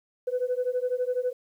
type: beating tone pair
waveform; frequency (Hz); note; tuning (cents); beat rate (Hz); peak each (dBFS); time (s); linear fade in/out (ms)
sine; 493.9 / 505.9; B4 / B4; 0 / +42; 12; -27; 0.27-1.33; 10
effects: tanh soft clip ceiling -19 dBFS + 10-bit